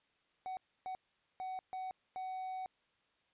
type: tone bursts at uneven times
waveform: triangle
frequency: 750 Hz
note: F#5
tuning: 23 cents sharp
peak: -37 dBFS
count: 5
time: 0.46-0.57 / 0.86-0.95 / 1.4-1.59 / 1.73-1.91 / 2.16-2.66 s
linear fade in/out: 0 ms
effects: white hiss -75 dBFS RMS until 3.33 s + resampled to 8000 Hz